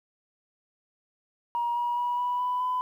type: tone with pitch steps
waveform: sine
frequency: 950 / 960.5 / 971.1 / 981.8 / 992.6 / 1003.6 Hz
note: A#5 / B5 / B5 / B5 / B5 / B5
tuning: +33 / -48 / -29 / -10 / +8 / +28 cents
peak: -24 dBFS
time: 1.55-2.81 s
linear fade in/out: 0 ms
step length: 210 ms
effects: tanh soft clip ceiling -21 dBFS + 10-bit